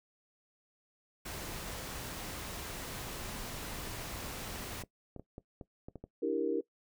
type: noise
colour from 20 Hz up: pink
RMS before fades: -42 dBFS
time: 1.25-4.83 s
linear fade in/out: 10 ms
type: clicks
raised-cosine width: 2 ms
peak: -31 dBFS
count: 11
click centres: 3.787 / 3.874 / 4.16 / 4.837 / 5.163 / 5.196 / 5.381 / 5.612 / 5.885 / 5.957 / 6.04 s
type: chord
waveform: sine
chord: E half-diminished seventh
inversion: third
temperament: equal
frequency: 293.7 / 329.6 / 392 / 466.2 Hz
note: D4 / E4 / G4 / Bb4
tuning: 0 / 0 / 0 / 0 cents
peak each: -36 / -35 / -36 / -33 dBFS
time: 6.22-6.61 s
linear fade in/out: 10 ms
effects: noise-tail reverb RT60 0.1 s tail -18 dB re dry